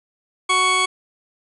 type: tone pair together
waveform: 20% pulse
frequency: 371.7 / 1113 Hz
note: F#4 / C#6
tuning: +8 / +7 cents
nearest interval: octave + perfect fifth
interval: 1899 cents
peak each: -21 / -11 dBFS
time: 0.49-0.86 s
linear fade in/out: 10 ms
effects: resampled to 24000 Hz